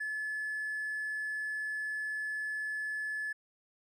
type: tone with hard clipping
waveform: triangle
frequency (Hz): 1722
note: A6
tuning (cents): -38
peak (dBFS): -34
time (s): 0-3.33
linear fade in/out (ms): 10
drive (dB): 4
effects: none